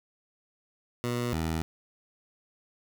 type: tone pair in turn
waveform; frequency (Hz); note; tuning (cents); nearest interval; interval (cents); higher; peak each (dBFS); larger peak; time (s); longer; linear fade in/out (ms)
15% pulse; 121 / 80.76; B2 / E2; -35 / -35; perfect fifth; 700; first; -22; neither; 1.04-1.33 / 1.33-1.62; neither; 0
effects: none